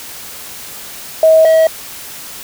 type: tone pair in turn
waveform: sine / triangle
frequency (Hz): 639 / 642.3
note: D#5 / E5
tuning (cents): +46 / -45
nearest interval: unison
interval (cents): 9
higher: second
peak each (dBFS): -4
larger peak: neither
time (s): 1.23-1.45 / 1.45-1.67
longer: neither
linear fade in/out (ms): 2
effects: white hiss -30 dBFS RMS until 2.43 s